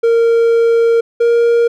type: tone pair in turn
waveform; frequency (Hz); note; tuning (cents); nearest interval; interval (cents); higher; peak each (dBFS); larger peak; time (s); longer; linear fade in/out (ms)
triangle; 462.3 / 469; A#4 / A#4; -14 / +11; unison; 25; second; -6; neither; 0.03-1.01 / 1.2-1.68; first; 10
effects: none